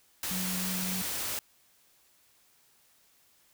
sine tone in noise, 185 Hz, F#3, in tune, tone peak -34 dBFS, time 0.31-1.02 s, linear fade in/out 2 ms, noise white, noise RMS -34 dBFS, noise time 0.23-1.39 s, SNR -3 dB, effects white hiss -65 dBFS RMS until 3.53 s

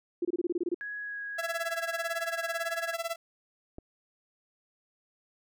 sine tone bursts, 349.2 Hz, F4, in tune, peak -26 dBFS, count 10, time 0.22-0.745 s, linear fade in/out 5 ms, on 30 ms, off 25 ms
sine tone with vibrato, 1663 Hz, G#6, 2 cents sharp, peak -35 dBFS, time 0.81-2.94 s, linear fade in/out 0 ms, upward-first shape sine, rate 1.7 Hz, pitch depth 10 cents each way
sawtooth tone with tremolo, 669 Hz, E5, 25 cents sharp, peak -25 dBFS, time 1.38-3.16 s, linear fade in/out 10 ms, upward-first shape sine, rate 18 Hz, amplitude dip 90%
clicks, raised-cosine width 2 ms, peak -30 / -37 dBFS, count 2, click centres 3.784 / 3.787 s
effects none

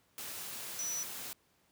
sine tone in noise, 5920 Hz, F#8, in tune, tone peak -35 dBFS, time 0.79-1.03 s, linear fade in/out 0 ms, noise white, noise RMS -43 dBFS, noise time 0.18-1.33 s, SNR +5 dB, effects pink hiss -71 dBFS RMS until 1.71 s + high-pass 80 Hz 12 dB/octave

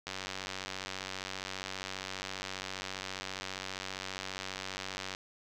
click train, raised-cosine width 0.2 ms, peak -20 dBFS, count 483, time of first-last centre 0.07-5.149 s, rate 94.9 Hz, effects none

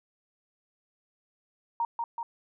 sine tone with echo, 932.3 Hz, A#5, in tune, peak -25 dBFS, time 1.8-1.85 s, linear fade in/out 2 ms, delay 190 ms, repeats 2, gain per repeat -3 dB, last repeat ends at 2.23 s, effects none

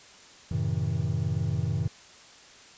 triangle chord, F# diminished seventh, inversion none, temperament just, 92.5 / 111 / 133.2 / 159.84 Hz, F#2 / A2 / C3 / Eb3, 0 / +16 / +31 / +47 cents, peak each -29 dBFS, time 0.51-1.88 s, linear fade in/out 5 ms, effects white hiss -51 dBFS RMS until 2.77 s + resampled to 16000 Hz

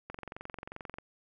click train, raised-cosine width 0.5 ms, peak -26 dBFS, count 21, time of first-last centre 0.1-0.985 s, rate 22.6 Hz, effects none

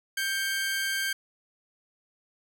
sawtooth tone pair together, 1577.6 / 2217 Hz, G6 / C#7, +11 / 0 cents, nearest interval tritone, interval 589 cents, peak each -24 / -33 dBFS, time 0.17-1.13 s, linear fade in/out 5 ms, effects none

